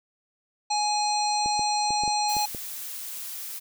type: harmonic tone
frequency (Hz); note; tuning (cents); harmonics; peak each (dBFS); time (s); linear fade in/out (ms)
836; G#5; +11; 1 / 3 / 5 / 7 / 9 / 10; -24 / -37 / -29 / -35 / -36 / -43; 0.7-2.46; 10
type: clicks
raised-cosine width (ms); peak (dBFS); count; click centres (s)
2; -23; 7; 1.46 / 1.594 / 1.906 / 2.036 / 2.078 / 2.367 / 2.548
type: noise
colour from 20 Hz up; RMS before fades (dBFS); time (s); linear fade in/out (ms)
blue; -36; 2.28-3.6; 20
effects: none